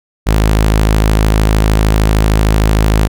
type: tone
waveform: sawtooth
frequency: 53.2 Hz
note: G#1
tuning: 42 cents sharp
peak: -4 dBFS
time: 0.26-3.08 s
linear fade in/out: 20 ms
effects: none